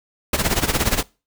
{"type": "noise with tremolo", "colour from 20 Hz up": "pink", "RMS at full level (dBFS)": -17, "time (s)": [0.33, 1.03], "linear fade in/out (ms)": 5, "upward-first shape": "sine", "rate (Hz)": 17, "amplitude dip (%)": 80, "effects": ["noise-tail reverb RT60 0.3 s tail -23 dB re dry"]}